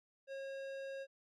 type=tone with low-pass filter; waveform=square; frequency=543 Hz; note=C#5; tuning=36 cents flat; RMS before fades=-45 dBFS; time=0.27-1.07 s; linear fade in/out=50 ms; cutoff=4200 Hz; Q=0.52; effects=none